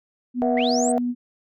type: tone with pitch glide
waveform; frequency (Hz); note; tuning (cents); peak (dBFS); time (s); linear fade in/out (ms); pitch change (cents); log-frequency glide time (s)
sine; 246.9 to 244.3; B3 to B3; 0 to -19; -21; 0.34-1.15; 50; -19; 0.51-0.97
type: chord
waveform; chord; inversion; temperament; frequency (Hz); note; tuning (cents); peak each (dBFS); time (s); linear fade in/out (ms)
sine; B suspended fourth; none; equal with one note detuned; 482 / 659.3 / 740; B4 / E5 / F#5; -42 / 0 / 0; -24; 0.42-0.98; 0
type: linear sweep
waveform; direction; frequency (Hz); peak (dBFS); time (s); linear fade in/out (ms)
sine; up; 1861 to 8490; -25; 0.57-0.92; 2
effects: tanh soft clip ceiling -9 dBFS